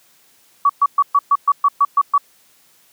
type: tone bursts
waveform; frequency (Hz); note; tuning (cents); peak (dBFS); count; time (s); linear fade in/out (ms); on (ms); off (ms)
sine; 1135; C#6; +41; -9; 10; 0.65-2.18; 5; 45; 120
effects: white hiss -54 dBFS RMS until 2.92 s + high-pass 100 Hz 12 dB/octave